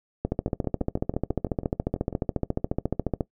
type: two click trains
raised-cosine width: 2 ms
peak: -20 / -11 dBFS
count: 11 / 43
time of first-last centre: 0.48-2.127 / 0.25-3.208 s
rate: 6.07 / 14.2 Hz
effects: noise-tail reverb RT60 0.1 s tail -19 dB re dry